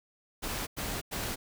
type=noise bursts; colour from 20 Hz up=pink; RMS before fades=-35 dBFS; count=3; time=0.42-1.36 s; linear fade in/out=20 ms; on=250 ms; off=95 ms; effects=none